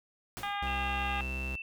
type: noise with exponential decay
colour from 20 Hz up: pink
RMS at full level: -39 dBFS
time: 0.37-0.66 s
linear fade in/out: 0 ms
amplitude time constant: 63 ms
type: harmonic tone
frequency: 405.1 Hz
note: G#4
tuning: 43 cents flat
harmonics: 2 / 3 / 4 / 5 / 6 / 7 / 8 / 9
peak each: -35 / -39 / -41 / -43 / -45 / -46 / -47 / -48 dBFS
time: 0.43-1.21 s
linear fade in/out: 2 ms
type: tone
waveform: 45% pulse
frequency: 65.41 Hz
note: C2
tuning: in tune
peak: -35 dBFS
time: 0.62-1.56 s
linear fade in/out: 5 ms
type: tone with pitch glide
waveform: sine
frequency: 2731 to 2672 Hz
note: F7 to E7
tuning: -39 to +23 cents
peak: -37 dBFS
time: 0.67-1.62 s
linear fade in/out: 2 ms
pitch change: -38 cents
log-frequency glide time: 1.06-1.22 s
effects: none